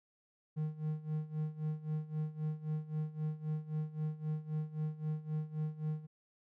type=tone with tremolo; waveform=triangle; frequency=154.3 Hz; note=D#3; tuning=14 cents flat; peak=-30 dBFS; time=0.56-6.07 s; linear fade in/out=20 ms; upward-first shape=sine; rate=3.8 Hz; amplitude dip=85%; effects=none